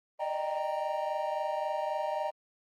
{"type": "chord", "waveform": "triangle", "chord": "Eb major seventh", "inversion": "third", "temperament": "equal with one note detuned", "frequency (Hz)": [598.6, 622.3, 784, 932.3], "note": ["D5", "Eb5", "G5", "Bb5"], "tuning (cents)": [33, 0, 0, 0], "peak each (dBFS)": -34, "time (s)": [0.19, 2.31], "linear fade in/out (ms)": 20, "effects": ["Opus 24 kbps"]}